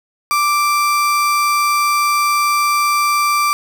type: tone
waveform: 35% pulse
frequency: 1174.7 Hz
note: D6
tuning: in tune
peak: -11 dBFS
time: 0.31-3.53 s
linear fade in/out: 0 ms
effects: none